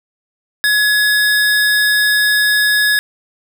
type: tone pair together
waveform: square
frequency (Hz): 1688 / 3684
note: G#6 / A#7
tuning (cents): +28 / -21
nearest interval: octave + major second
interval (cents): 1351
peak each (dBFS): -12 / -20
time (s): 0.64-2.99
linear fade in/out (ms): 0
effects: none